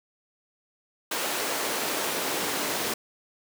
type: noise with high-pass filter sweep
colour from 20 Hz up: pink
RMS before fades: -29 dBFS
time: 1.11-2.94 s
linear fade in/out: 5 ms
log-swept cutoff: 460 to 280 Hz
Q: 0.94
effects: none